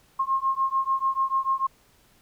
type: beating tone pair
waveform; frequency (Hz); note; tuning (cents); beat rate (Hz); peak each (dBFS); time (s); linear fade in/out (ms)
sine; 1068 / 1074.8; C6 / C6; +35 / +46; 6.8; -25; 0.19-1.67; 10
effects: pink hiss -60 dBFS RMS until 2.21 s